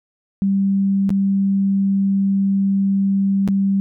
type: tone with dropouts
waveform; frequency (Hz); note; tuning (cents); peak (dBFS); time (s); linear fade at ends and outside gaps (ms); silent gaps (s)
sine; 196; G3; 0; -14; 0.42-3.8; 0; 1.093-1.104 / 3.477-3.486
effects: none